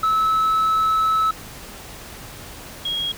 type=tone pair in turn; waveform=sine; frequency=1300 / 3285 Hz; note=E6 / G#7; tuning=-24 / -20 cents; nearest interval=octave + major third; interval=1604 cents; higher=second; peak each=-13 / -21 dBFS; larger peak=first; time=0.03-1.31 / 2.85-3.12 s; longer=first; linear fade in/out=5 ms; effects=tanh soft clip ceiling -15 dBFS + pink hiss -38 dBFS RMS until 3.17 s